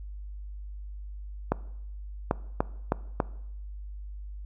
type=clicks; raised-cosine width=1 ms; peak=-9 dBFS; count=5; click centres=1.52 / 2.311 / 2.605 / 2.921 / 3.202 s; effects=noise-tail reverb RT60 0.8 s tail -20 dB re dry + added 50 Hz sine -37 dBFS peak until 4.45 s